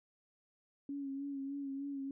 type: tone with vibrato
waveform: sine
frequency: 277.2 Hz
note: C#4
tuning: in tune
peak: -38 dBFS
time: 0.89-2.11 s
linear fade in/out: 2 ms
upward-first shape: sine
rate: 3.3 Hz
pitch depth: 37 cents each way
effects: none